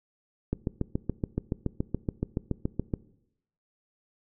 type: click train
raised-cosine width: 3 ms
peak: -14 dBFS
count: 18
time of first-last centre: 0.53-2.938 s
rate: 7.06 Hz
effects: noise-tail reverb RT60 0.8 s tail -20 dB re dry